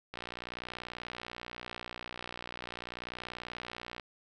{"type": "click train", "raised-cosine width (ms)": 0.3, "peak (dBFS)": -24, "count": 234, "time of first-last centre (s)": [0.14, 3.998], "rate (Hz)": 60.4, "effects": []}